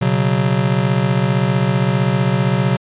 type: chord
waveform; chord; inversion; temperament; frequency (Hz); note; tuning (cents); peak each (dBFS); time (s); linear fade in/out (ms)
square; B suspended second; none; just; 123.47 / 138.9 / 185.21; B2 / C#3 / F#3; 0 / +4 / +2; -19; 0.01-2.77; 10
effects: resampled to 8000 Hz